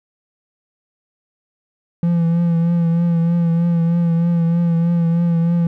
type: tone with vibrato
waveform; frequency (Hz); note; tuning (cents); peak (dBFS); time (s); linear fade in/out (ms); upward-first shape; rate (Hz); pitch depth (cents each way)
triangle; 169.1; E3; +44; -11; 2.03-5.67; 2; triangle; 3.2; 38
effects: none